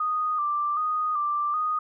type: tone with vibrato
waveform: sine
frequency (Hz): 1209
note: D6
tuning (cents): +50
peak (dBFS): -23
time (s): 0-1.79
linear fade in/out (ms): 5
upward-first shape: square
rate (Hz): 1.3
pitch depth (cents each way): 44
effects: none